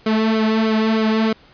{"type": "tone with flanger", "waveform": "sawtooth", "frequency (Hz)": 220, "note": "A3", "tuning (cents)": 0, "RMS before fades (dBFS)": -17, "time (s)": [0.06, 1.33], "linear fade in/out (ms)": 5, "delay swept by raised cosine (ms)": [1.1, 3.3], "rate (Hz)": 3.2, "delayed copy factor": -0.7, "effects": ["pink hiss -49 dBFS RMS until 1.53 s", "resampled to 11025 Hz"]}